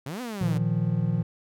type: exponential two-way sweep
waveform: sawtooth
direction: up then down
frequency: 125.6 to 259.1 to 142.7 Hz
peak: -28 dBFS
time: 0.06-0.58 s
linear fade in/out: 5 ms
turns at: 0.21 s
type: chord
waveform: triangle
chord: Bb suspended fourth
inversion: none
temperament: equal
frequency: 116.54 / 155.56 / 174.61 Hz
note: Bb2 / Eb3 / F3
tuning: 0 / 0 / 0 cents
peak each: -25 dBFS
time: 0.41-1.23 s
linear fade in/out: 5 ms
effects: none